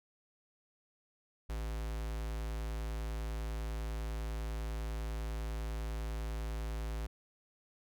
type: tone with notch filter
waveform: square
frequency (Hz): 55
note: A1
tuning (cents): 0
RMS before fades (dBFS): -38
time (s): 1.49-7.07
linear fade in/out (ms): 10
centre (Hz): 210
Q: 1.8
effects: none